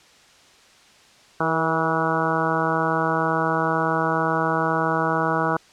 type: harmonic tone with a mistuned harmonic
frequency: 162.1 Hz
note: E3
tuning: 29 cents flat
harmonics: 1 / 2 / 3 / 4 / 5 / 6 / 7 / 8 / 9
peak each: -28 / -28 / -28 / -28 / -28 / -28 / -28 / -28 / -28 dBFS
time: 1.4-5.57 s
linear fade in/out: 5 ms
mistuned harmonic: 3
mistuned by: -26 cents
effects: white hiss -52 dBFS RMS until 5.72 s + low-pass 6000 Hz 12 dB/octave